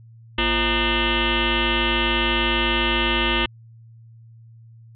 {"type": "tone with frequency modulation", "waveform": "sine", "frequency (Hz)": 1509, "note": "F#6", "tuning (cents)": 34, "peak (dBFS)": -17, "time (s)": [0.38, 3.46], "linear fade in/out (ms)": 5, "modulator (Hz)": 291, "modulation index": 6.1, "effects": ["added 114 Hz sine -43 dBFS peak until 4.95 s", "MP3 48 kbps"]}